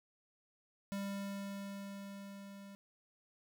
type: tone with level ramp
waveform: square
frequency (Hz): 198.5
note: G3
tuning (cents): +22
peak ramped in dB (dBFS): -38 to -51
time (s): 0.92-2.75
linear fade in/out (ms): 0
effects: none